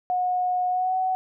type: tone with pitch glide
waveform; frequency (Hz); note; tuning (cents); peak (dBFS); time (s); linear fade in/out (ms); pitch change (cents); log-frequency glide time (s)
sine; 727 to 748.3; F#5 to F#5; -31 to +19; -21; 0.1-1.15; 0; +50; 0.69-0.95
effects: none